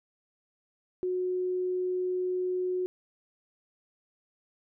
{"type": "tone", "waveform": "sine", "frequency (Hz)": 365.5, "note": "F#4", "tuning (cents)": -21, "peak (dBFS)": -27, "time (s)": [1.03, 2.86], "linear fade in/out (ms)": 0, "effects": []}